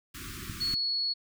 pink band-stop noise, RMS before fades -41 dBFS, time 0.14-0.75 s, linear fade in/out 10 ms, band 380 to 1100 Hz, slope 96 dB/octave
clicks, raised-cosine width 5 ms, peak -27 dBFS, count 2, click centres 0.498 / 0.738 s
sine tone, 4371 Hz, C#8, 25 cents flat, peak -27 dBFS, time 0.6-1.14 s, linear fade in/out 20 ms
effects none

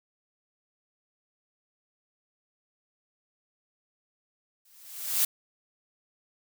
blue noise with exponential growth, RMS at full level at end -22 dBFS, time 4.65-5.25 s, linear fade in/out 5 ms, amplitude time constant 130 ms, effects none

